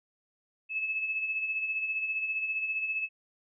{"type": "tone with tremolo", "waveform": "sine", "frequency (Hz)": 2600, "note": "E7", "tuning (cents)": -24, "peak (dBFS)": -27, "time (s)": [0.69, 3.09], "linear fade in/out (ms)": 50, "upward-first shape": "sine", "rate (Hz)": 15, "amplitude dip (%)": 50, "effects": []}